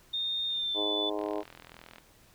sine tone with pitch glide, 3658 to 3491 Hz, A#7 to A7, -33 to -14 cents, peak -29 dBFS, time 0.13-1.1 s, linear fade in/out 10 ms, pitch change -81 cents, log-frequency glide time 0.48-0.85 s
harmonic tone, 103.83 Hz, G#2, in tune, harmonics 3 / 4 / 5 / 6 / 7 / 8 / 9 / 10, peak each -36 / -35 / -41 / -37 / -43 / -44 / -45 / -45 dBFS, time 0.74-1.44 s, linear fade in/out 50 ms
click train, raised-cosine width 0.3 ms, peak -31 dBFS, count 34, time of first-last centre 1.19-1.983 s, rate 41.6 Hz
effects pink hiss -60 dBFS RMS until 2.34 s

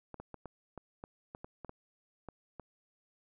clicks, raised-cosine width 1 ms, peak -30 dBFS, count 12, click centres 0.143 / 0.2 / 0.343 / 0.457 / 0.777 / 1.039 / 1.349 / 1.445 / 1.647 / 1.694 / 2.287 / 2.597 s, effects none

